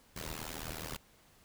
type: noise with amplitude modulation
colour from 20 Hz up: pink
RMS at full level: -38 dBFS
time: 0.16-0.97 s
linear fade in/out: 5 ms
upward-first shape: sine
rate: 79 Hz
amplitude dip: 100%
effects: pink hiss -64 dBFS RMS until 1.44 s